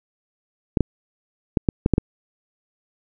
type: clicks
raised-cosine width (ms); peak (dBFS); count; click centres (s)
3; -3; 7; 0.772 / 0.807 / 1.572 / 1.688 / 1.861 / 1.937 / 1.981
effects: none